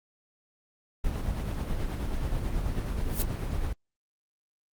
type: noise with tremolo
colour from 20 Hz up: brown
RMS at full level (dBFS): -28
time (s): 1.04-3.73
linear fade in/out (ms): 5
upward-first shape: sine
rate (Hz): 9.3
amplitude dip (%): 35
type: noise with exponential growth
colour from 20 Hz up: blue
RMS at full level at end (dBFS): -27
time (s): 3.04-3.22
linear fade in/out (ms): 0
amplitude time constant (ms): 39
effects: Opus 24 kbps